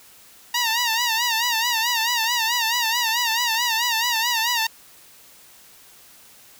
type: tone with vibrato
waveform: 10% pulse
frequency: 932.3 Hz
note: A#5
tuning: in tune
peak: -11 dBFS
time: 0.54-4.67 s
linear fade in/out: 5 ms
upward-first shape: sine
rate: 4.6 Hz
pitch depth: 93 cents each way
effects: white hiss -49 dBFS RMS until 6.59 s